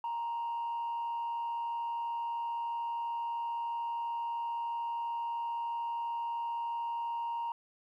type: tone with frequency modulation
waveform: sine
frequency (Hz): 934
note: A#5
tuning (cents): +3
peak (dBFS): -31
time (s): 0.04-7.52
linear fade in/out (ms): 2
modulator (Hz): 113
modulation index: 0.23
effects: tanh soft clip ceiling -31 dBFS + 12-bit